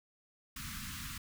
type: band-stop noise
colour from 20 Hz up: pink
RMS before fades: -43 dBFS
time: 0.56-1.18 s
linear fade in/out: 5 ms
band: 260 to 1100 Hz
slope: 48 dB/octave
effects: none